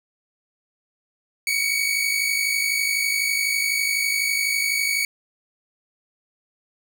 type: tone pair together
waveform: sawtooth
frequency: 2229 / 2281 Hz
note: C#7 / C#7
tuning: +9 / +49 cents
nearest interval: unison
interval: 40 cents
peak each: -19 / -21 dBFS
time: 1.47-5.05 s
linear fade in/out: 2 ms
effects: none